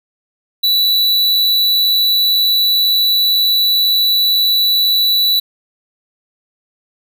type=tone; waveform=square; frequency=3951 Hz; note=B7; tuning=in tune; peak=-11 dBFS; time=0.63-5.4 s; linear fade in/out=10 ms; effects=none